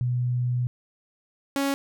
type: tone pair in turn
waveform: sine / sawtooth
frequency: 123.47 / 277.2 Hz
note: B2 / C#4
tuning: 0 / 0 cents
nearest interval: octave + major second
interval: 1400 cents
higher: second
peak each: -22 / -19 dBFS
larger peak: second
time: 0.01-0.67 / 1.56-1.74 s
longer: first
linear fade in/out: 0 ms
effects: none